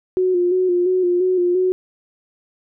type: tone with vibrato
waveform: sine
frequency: 361.6 Hz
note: F#4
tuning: 40 cents flat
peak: -14 dBFS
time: 0.17-1.72 s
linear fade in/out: 0 ms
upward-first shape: square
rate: 2.9 Hz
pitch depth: 37 cents each way
effects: none